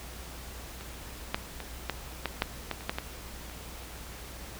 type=clicks; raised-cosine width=0.3 ms; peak=-27 / -11 / -22 / -13 / -13 / -9 / -15 / -27 / -12 / -15 / -30 dBFS; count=11; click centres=0.81 / 1.345 / 1.603 / 1.897 / 2.257 / 2.421 / 2.713 / 2.808 / 2.895 / 2.985 / 3.498 s; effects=added 60 Hz sine -45 dBFS peak until 4.59 s + pink hiss -45 dBFS RMS until 4.59 s